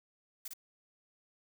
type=noise with echo; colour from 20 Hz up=blue; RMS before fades=-42 dBFS; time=0.45-0.48 s; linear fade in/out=5 ms; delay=56 ms; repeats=1; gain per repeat=-2 dB; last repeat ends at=0.536 s; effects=none